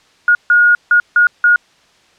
sine tone bursts at uneven times, 1438 Hz, F#6, 50 cents flat, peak -6 dBFS, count 5, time 0.28-0.35 / 0.5-0.75 / 0.91-1 / 1.16-1.27 / 1.44-1.56 s, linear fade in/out 2 ms, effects white hiss -51 dBFS RMS until 2.18 s + low-pass 5000 Hz 12 dB/octave

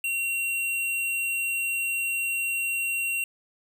square tone, 2744 Hz, F7, 31 cents flat, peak -26 dBFS, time 0.04-3.24 s, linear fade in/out 2 ms, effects none

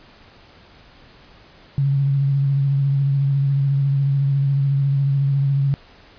sine tone with vibrato, 138.59 Hz, C#3, in tune, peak -15 dBFS, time 1.78-5.74 s, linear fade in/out 0 ms, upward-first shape sine, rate 14 Hz, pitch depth 27 cents each way, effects pink hiss -48 dBFS RMS until 6.18 s + resampled to 11025 Hz

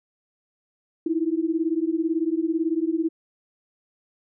sine beating tone pair, 316.7 / 334.7 Hz, D#4 / E4, +31 / +26 cents, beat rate 18 Hz, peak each -24 dBFS, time 1.06-3.09 s, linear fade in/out 5 ms, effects none

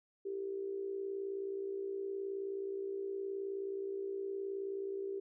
sine tone with amplitude modulation, 392 Hz, G4, in tune, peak -34 dBFS, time 0.25-5.2 s, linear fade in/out 10 ms, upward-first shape sine, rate 59.1 Hz, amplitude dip 60%, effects none

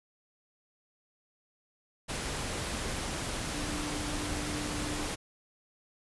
sine tone in noise, 297.6 Hz, D4, 23 cents sharp, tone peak -38 dBFS, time 3.53-5.08 s, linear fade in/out 20 ms, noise pink, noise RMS -35 dBFS, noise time 2.08-5.16 s, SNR -6 dB, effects resampled to 24000 Hz

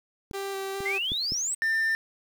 clicks, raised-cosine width 3 ms, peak -26 / -26 / -23 / -23 dBFS, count 4, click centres 0.312 / 0.805 / 1.119 / 1.321 s
sawtooth tone with vibrato, 390.9 Hz, G4, 5 cents flat, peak -27 dBFS, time 0.33-0.99 s, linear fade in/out 20 ms, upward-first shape square, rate 2.4 Hz, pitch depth 11 cents each way
sine exponential sweep, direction up, 2000 to 8372 Hz, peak -26 dBFS, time 0.85-1.55 s, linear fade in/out 10 ms
triangle tone, 1794 Hz, A6, 33 cents sharp, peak -21 dBFS, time 1.62-1.95 s, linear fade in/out 0 ms
effects 8-bit

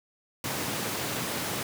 pink high-pass noise, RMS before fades -32 dBFS, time 0.44-1.63 s, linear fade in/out 2 ms, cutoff 110 Hz, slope 24 dB/octave, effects none

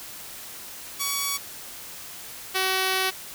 5% pulse tone pair in turn, 1127 / 377.9 Hz, C#6 / F#4, +28 / +37 cents, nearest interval octave + perfect fifth, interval 1891 cents, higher first, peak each -13 / -11 dBFS, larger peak second, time 0.99-1.38 / 2.54-3.11 s, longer second, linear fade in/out 20 ms, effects white hiss -40 dBFS RMS until 3.34 s

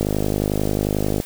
click train, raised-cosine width 2 ms, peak -7 dBFS, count 62, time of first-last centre 0.01-1.201 s, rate 51.2 Hz, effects white hiss -38 dBFS RMS until 1.25 s

